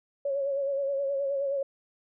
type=tone with vibrato; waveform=sine; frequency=554.4 Hz; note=C#5; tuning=in tune; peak=-26 dBFS; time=0.25-1.63 s; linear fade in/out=5 ms; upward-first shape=sine; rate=9.5 Hz; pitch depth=43 cents each way; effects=none